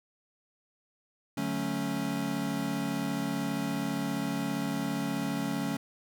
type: chord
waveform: square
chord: D major seventh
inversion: none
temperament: equal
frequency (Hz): 146.83 / 185 / 220 / 277.2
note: D3 / F#3 / A3 / C#4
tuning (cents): 0 / 0 / 0 / 0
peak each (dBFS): -39 / -37 / -36 / -34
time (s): 1.37-5.77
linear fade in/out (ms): 5
effects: none